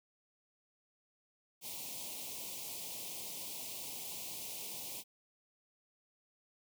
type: band-stop noise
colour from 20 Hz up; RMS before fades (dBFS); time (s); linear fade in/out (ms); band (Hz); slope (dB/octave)
white; -44; 1.61-5.04; 50; 990 to 2300; 48
effects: high-pass 100 Hz 12 dB/octave